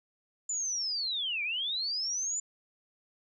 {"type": "linear two-way sweep", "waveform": "sine", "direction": "down then up", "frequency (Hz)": [7120, 2290, 7120], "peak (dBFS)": -30, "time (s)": [0.49, 2.4], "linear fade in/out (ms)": 5, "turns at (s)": 1.43, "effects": []}